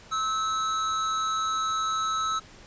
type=tone with amplitude modulation; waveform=square; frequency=1299 Hz; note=E6; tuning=26 cents flat; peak=-24 dBFS; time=0.11-2.4 s; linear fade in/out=20 ms; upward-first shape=sine; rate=233 Hz; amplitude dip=40%; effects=pink hiss -50 dBFS RMS until 2.66 s + resampled to 16000 Hz